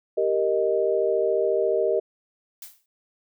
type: chord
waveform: sine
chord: Eb major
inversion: first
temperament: equal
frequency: 392 / 466.2 / 622.3 Hz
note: G4 / Bb4 / Eb5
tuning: 0 / 0 / 0 cents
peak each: -24 dBFS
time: 0.17-2 s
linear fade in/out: 10 ms
type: noise with exponential decay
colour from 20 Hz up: blue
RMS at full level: -36 dBFS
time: 2.62-2.86 s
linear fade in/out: 2 ms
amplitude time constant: 51 ms
effects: none